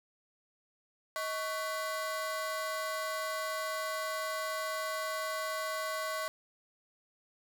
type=ring-modulated tone; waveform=30% pulse; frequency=875 Hz; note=A5; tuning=10 cents flat; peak=-28 dBFS; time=1.16-6.28 s; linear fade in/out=0 ms; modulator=243 Hz; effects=none